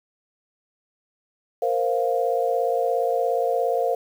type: chord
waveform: sine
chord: Bb suspended second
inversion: none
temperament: equal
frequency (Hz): 466.2 / 523.3 / 698.5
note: Bb4 / C5 / F5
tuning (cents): 0 / 0 / 0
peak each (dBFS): -24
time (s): 1.62-3.95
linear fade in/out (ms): 5
effects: 8-bit